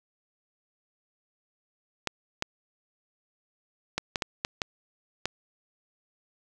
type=clicks; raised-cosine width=0.2 ms; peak=-10 dBFS; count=8; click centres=2.073 / 2.424 / 3.98 / 4.158 / 4.222 / 4.449 / 4.618 / 5.256 s; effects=none